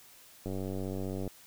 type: click train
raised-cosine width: 2 ms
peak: -24 dBFS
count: 79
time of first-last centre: 0.46-1.277 s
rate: 95.5 Hz
effects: white hiss -56 dBFS RMS until 1.46 s